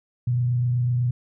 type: tone with frequency modulation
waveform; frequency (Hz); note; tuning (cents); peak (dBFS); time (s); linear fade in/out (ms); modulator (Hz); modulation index
sine; 122.5; B2; -14; -19; 0.27-1.11; 5; 28; 0.23
effects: none